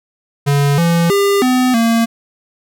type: tone with pitch steps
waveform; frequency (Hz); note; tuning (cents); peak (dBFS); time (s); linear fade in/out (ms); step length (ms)
square; 142.2 / 169.2 / 400.4 / 253.4 / 229.3; C#3 / E3 / G4 / B3 / A#3; +45 / +45 / +37 / +45 / -28; -11; 0.46-2.06; 20; 320
effects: none